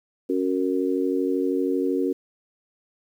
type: chord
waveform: sine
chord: F# major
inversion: second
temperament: equal with one note detuned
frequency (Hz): 277.2 / 370 / 462.7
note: C#4 / F#4 / A#4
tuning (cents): 0 / 0 / -13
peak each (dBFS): -24 / -25 / -27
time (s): 0.29-2.13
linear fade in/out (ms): 10
effects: 9-bit